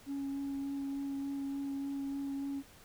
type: tone with vibrato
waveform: sine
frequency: 277.2 Hz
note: C#4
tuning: in tune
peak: -33 dBFS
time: 0.06-2.63 s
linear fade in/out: 50 ms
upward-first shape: sine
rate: 3.4 Hz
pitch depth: 11 cents each way
effects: tanh soft clip ceiling -33 dBFS + pink hiss -58 dBFS RMS until 2.84 s